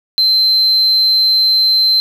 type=tone; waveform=sine; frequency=4100 Hz; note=C8; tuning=36 cents flat; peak=-7 dBFS; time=0.18-2 s; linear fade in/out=0 ms; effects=tanh soft clip ceiling -6 dBFS + 7-bit